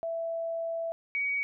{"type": "tone pair in turn", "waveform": "sine", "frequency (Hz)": [663, 2256], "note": ["E5", "C#7"], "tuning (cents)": [10, 30], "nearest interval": "octave + major sixth", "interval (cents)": 2120, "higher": "second", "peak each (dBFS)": [-30, -27], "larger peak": "second", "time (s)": [[0.03, 0.92], [1.15, 1.43]], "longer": "first", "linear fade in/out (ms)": 0, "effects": []}